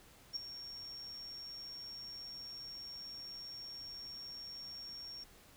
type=tone with ADSR envelope; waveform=sine; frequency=5530 Hz; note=F8; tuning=18 cents flat; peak=-32 dBFS; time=0.33-5.24 s; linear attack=34 ms; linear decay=4 ms; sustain=-13 dB; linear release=7 ms; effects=tanh soft clip ceiling -30 dBFS + pink hiss -61 dBFS RMS until 5.56 s